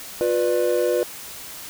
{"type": "chord", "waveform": "triangle", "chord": "B diminished", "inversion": "second", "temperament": "just", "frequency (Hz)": [355.6, 493.9, 592.7], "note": ["F4", "B4", "D5"], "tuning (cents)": [31, 0, 16], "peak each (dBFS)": [-21, -19, -22], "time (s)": [0.21, 1.03], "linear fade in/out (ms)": 0, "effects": ["white hiss -37 dBFS RMS until 1.69 s"]}